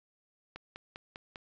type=click train; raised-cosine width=0.3 ms; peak=-27 dBFS; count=5; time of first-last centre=0.56-1.358 s; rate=5.01 Hz; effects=resampled to 16000 Hz